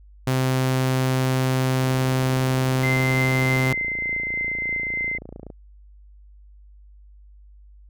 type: tone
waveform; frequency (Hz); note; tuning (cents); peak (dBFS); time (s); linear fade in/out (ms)
sawtooth; 130.1; C3; -9; -15; 0.27-3.73; 5
type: click train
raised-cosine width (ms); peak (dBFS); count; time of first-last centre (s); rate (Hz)
2; -24; 105; 1.84-5.502; 28.4
type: tone with tremolo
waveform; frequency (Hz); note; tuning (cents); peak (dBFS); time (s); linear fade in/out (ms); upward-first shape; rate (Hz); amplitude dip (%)
sine; 2075; C7; -15; -22; 2.83-5.18; 5; triangle; 3.3; 25
effects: added 50 Hz sine -45 dBFS peak until 7.89 s